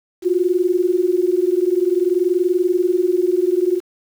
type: tone pair together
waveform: sine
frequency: 349.5 / 370 Hz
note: F4 / F#4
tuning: +1 / 0 cents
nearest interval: minor second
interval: 99 cents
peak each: -17 dBFS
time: 0.22-3.81 s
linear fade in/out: 50 ms
effects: 7-bit